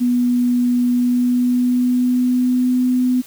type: tone with pitch glide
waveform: sine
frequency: 244.9 to 251.5 Hz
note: B3 to B3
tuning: -14 to +32 cents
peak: -13 dBFS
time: 0-3.22 s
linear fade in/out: 20 ms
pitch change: +46 cents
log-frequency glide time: 0.86-2.78 s
effects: white hiss -42 dBFS RMS until 3.26 s